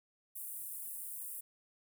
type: high-pass noise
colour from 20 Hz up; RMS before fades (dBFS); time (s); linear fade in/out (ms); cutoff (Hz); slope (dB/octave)
pink; -44; 0.35-1.41; 10; 9000; 48
effects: none